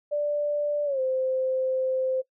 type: tone with pitch glide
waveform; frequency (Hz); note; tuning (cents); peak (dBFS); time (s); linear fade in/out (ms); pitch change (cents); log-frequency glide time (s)
sine; 587.3 to 520.2; D5 to C5; 0 to -10; -23; 0.11-2.22; 20; -210; 0.85-1
effects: noise-tail reverb RT60 0.1 s tail -19 dB re dry